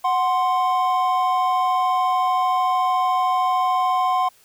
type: tone pair together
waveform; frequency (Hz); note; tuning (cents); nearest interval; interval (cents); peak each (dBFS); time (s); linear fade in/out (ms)
triangle; 740 / 1046.5; F#5 / C6; 0 / 0; tritone; 600; -18; 0.04-4.29; 10
effects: white hiss -55 dBFS RMS until 4.44 s